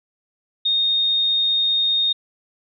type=tone; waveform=sine; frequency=3695 Hz; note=A#7; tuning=16 cents flat; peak=-16 dBFS; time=0.65-2.13 s; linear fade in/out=10 ms; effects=none